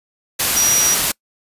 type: tone in noise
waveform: sine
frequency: 5780 Hz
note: F#8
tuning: 41 cents flat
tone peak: -13 dBFS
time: 0.56-0.95 s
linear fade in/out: 10 ms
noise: white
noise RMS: -17 dBFS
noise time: 0.39-1.12 s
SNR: +1 dB
effects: noise-tail reverb RT60 0.1 s tail -26 dB re dry + resampled to 32000 Hz